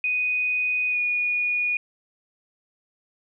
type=tone with pitch glide; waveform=sine; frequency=2489 to 2453 Hz; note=D#7 to D#7; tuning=0 to -25 cents; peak=-21 dBFS; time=0.04-1.77 s; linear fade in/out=2 ms; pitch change=-25 cents; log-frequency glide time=0.89-0.98 s; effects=none